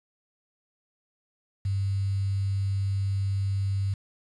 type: tone with quantisation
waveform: sine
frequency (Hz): 98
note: G2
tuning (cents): 0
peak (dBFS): -24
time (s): 1.65-3.94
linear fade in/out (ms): 5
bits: 8
effects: resampled to 22050 Hz